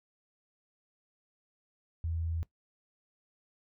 sine tone, 82.41 Hz, E2, in tune, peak -31 dBFS, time 2.04-2.43 s, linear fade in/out 0 ms, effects noise-tail reverb RT60 0.1 s tail -18 dB re dry

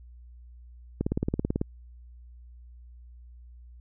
click train, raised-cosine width 3 ms, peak -13 dBFS, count 12, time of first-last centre 1.01-1.614 s, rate 18.2 Hz, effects added 60 Hz sine -46 dBFS peak until 3.8 s

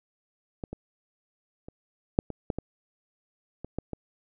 clicks, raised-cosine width 2 ms, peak -21 / -23 / -28 / -6 / -21 / -14 / -18 / -23 / -17 / -20 dBFS, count 10, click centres 0.638 / 0.73 / 1.685 / 2.189 / 2.303 / 2.502 / 2.586 / 3.646 / 3.786 / 3.933 s, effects none

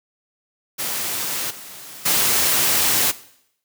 white noise with level steps, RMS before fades -25 / -38 / -18 dBFS, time 0.78-3.12 s, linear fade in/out 20 ms, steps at 1.5 / 2.05 s, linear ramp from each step 10 ms, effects noise-tail reverb RT60 0.7 s tail -17 dB re dry + high-pass 100 Hz 12 dB/octave

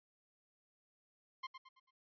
sawtooth tone with echo, 1053 Hz, C6, 11 cents sharp, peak -37 dBFS, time 1.43-1.47 s, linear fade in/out 10 ms, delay 110 ms, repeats 4, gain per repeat -8 dB, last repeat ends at 1.91 s, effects resampled to 11025 Hz

